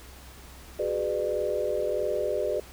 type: chord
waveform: sine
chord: G# half-diminished seventh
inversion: third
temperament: just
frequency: 373.8 / 415.3 / 498.4 / 598 Hz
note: F#4 / G#4 / B4 / D5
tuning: +18 / 0 / +16 / +31 cents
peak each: -33 / -31 / -31 / -29 dBFS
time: 0.79-2.6 s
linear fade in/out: 5 ms
effects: added 64 Hz sine -48 dBFS peak until 2.72 s + pink hiss -49 dBFS RMS until 2.72 s